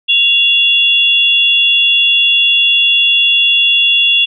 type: tone pair together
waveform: sine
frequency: 2776 / 3388 Hz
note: F7 / G#7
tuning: -11 / +34 cents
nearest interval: minor third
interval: 345 cents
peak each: -10 dBFS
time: 0.08-4.26 s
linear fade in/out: 20 ms
effects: none